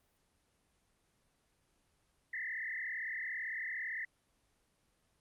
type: tone with frequency modulation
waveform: sine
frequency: 1908 Hz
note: A#6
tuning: 40 cents sharp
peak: -37 dBFS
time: 2.33-4.05 s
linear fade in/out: 5 ms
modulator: 37.8 Hz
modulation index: 4
effects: pink hiss -75 dBFS RMS until 5.2 s + Opus 24 kbps